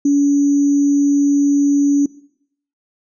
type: tone with sample-and-hold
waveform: sine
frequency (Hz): 284.5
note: C#4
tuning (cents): +45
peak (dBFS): -10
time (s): 0.05-2.06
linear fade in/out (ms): 5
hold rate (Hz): 6300
effects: noise-tail reverb RT60 0.7 s tail -21 dB re dry + resampled to 22050 Hz